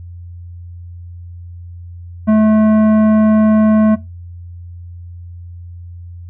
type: tone with tanh clipping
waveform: triangle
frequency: 216.2 Hz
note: A3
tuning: 30 cents flat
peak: -9 dBFS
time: 2.27-3.96 s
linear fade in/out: 20 ms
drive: 16 dB
effects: noise-tail reverb RT60 0.2 s tail -18 dB re dry + added 87 Hz sine -29 dBFS peak until 6.29 s